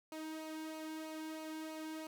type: tone with flanger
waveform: sawtooth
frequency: 314.7 Hz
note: D#4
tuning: 20 cents sharp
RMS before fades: -45 dBFS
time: 0.12-2.07 s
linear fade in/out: 2 ms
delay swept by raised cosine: 0.56 to 1.66 ms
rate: 3.1 Hz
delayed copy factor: -0.55
effects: none